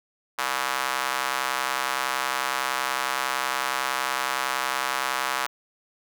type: tone with high-pass filter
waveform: square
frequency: 65.41 Hz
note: C2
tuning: in tune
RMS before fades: -27 dBFS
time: 0.38-5.47 s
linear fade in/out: 10 ms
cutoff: 1100 Hz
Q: 1.6
effects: none